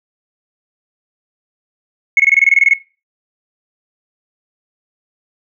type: tone bursts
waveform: sine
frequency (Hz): 2190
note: C#7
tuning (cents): -22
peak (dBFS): -4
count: 12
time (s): 2.17-2.736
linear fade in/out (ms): 2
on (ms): 27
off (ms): 22
effects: noise-tail reverb RT60 0.3 s tail -19 dB re dry + tanh soft clip ceiling 0 dBFS